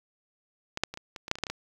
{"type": "clicks", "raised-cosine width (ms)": 0.2, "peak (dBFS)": [-15, -7, -21, -23, -22, -21, -7, -23, -23, -10, -19, -16], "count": 12, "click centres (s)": [0.774, 0.836, 0.94, 0.974, 1.162, 1.281, 1.314, 1.355, 1.386, 1.437, 1.468, 1.5], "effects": ["8-bit"]}